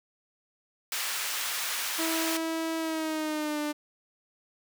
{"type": "high-pass noise", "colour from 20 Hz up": "pink", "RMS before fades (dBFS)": -32, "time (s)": [0.92, 2.37], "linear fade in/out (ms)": 2, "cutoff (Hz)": 1400, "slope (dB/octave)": 12}
{"type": "tone with pitch glide", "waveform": "sawtooth", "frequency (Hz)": [325, 298], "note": ["E4", "D4"], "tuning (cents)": [-24, 25], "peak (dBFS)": -25, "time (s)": [1.98, 3.73], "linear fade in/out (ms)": 20, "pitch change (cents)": -151, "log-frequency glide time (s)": [2.78, 3.6]}
{"effects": []}